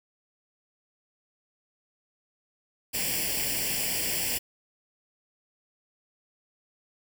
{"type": "noise with comb filter", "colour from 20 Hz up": "white", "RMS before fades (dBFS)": -29, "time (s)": [2.93, 4.39], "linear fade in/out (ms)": 20, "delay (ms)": 0.39, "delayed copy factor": 0.85, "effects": []}